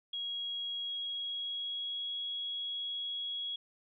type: tone with pitch glide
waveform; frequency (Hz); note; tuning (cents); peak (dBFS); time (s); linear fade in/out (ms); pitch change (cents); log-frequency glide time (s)
sine; 3300 to 3327; G#7 to G#7; -12 to +2; -35; 0.13-3.56; 5; +14; 0.83-2.16
effects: none